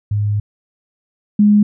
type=tone pair in turn; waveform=sine; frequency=103.83 / 207.7 Hz; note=G#2 / G#3; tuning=0 / 0 cents; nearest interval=octave; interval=1200 cents; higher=second; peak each=-14 / -7 dBFS; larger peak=second; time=0.11-0.4 / 1.39-1.63 s; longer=first; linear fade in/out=5 ms; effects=none